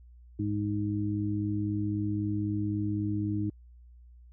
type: harmonic tone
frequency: 103.83 Hz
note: G#2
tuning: in tune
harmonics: 1 / 2 / 3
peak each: -31 / -35 / -31 dBFS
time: 0.39-3.5 s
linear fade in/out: 5 ms
effects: added 60 Hz sine -50 dBFS peak until 4.32 s